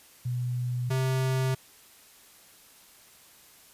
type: tone pair in turn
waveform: sine / square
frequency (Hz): 123.47 / 131.03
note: B2 / C3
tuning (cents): 0 / +3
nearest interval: minor second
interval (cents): 103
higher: second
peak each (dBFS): -27 / -25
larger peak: second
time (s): 0.25-0.9 / 0.9-1.55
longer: neither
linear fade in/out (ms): 10
effects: white hiss -55 dBFS RMS until 3.73 s + resampled to 32000 Hz